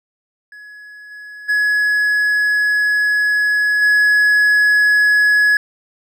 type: tone with level steps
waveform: triangle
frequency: 1686 Hz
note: G#6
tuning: 26 cents sharp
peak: -33 / -30 / -11 / -8 dBFS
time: 0.52-5.57 s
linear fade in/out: 2 ms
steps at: 1.1 / 1.48 / 3.81 s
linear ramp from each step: 20 ms
effects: none